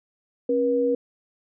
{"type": "tone pair together", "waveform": "sine", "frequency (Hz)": [271.2, 482], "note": ["C#4", "B4"], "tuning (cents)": [-38, -42], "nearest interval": "minor seventh", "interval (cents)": 996, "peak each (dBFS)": [-25, -20], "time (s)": [0.49, 0.95], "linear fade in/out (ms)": 5, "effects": []}